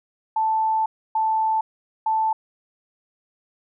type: tone bursts at uneven times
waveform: sine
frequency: 880 Hz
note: A5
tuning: in tune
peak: -18 dBFS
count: 3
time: 0.36-0.86 / 1.15-1.61 / 2.06-2.33 s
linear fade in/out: 5 ms
effects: none